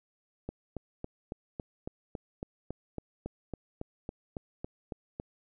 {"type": "click train", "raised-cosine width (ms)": 2, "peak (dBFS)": -23, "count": 18, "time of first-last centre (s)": [0.49, 5.199], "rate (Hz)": 3.61, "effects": []}